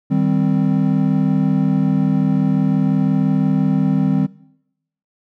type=chord; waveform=triangle; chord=C minor; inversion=first; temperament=equal; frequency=155.56 / 196 / 261.6 Hz; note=Eb3 / G3 / C4; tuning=0 / 0 / 0 cents; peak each=-16 dBFS; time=0.1-4.27 s; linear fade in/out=20 ms; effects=noise-tail reverb RT60 0.8 s tail -21 dB re dry